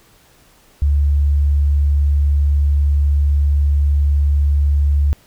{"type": "tone", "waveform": "sine", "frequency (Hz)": 71.9, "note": "D2", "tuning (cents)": -36, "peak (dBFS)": -11, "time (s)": [0.82, 5.13], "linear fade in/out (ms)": 0, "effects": ["pink hiss -51 dBFS RMS until 5.26 s"]}